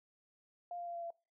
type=tone with pitch steps; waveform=sine; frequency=701 / 695.4 / 689.8 / 684.2 / 678.7 Hz; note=F5 / F5 / F5 / F5 / F5; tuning=+6 / -8 / -22 / -36 / -50 cents; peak=-40 dBFS; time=0.71-1.105 s; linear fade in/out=2 ms; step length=79 ms; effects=noise-tail reverb RT60 0.3 s tail -23 dB re dry